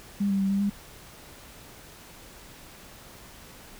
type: tone with pitch steps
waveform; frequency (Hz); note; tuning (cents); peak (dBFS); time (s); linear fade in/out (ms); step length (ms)
sine; 201.1 / 196 / 194.2 / 197.8 / 202.1; G3 / G3 / G3 / G3 / G#3; +44 / 0 / -16 / +16 / -47; -22; 0.2-0.7; 10; 100
effects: pink hiss -48 dBFS RMS until 3.79 s